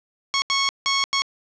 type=tone bursts at uneven times; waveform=10% pulse; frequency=1100 Hz; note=C#6; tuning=14 cents flat; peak=-10 dBFS; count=4; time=0.34-0.42 / 0.5-0.69 / 0.86-1.04 / 1.13-1.22 s; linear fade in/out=0 ms; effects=resampled to 16000 Hz + 7-bit